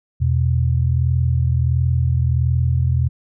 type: tone pair together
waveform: sine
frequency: 83.5 / 124.96 Hz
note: E2 / B2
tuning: +23 / +21 cents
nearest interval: perfect fifth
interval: 698 cents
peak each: -17 dBFS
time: 0.2-3.09 s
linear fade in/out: 20 ms
effects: none